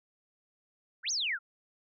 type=exponential two-way sweep; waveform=sine; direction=up then down; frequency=1309 to 6640 to 1309 Hz; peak=-29 dBFS; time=1.03-1.39 s; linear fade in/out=50 ms; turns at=1.11 s; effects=none